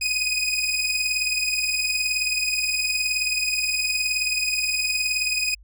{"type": "beating tone pair", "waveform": "20% pulse", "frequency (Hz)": [2489, 2508], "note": ["D#7", "D#7"], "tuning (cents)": [0, 13], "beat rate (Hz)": 19, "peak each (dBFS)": -20, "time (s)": [0.01, 5.55], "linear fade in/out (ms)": 10, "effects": ["added 50 Hz sine -46 dBFS peak until 5.63 s"]}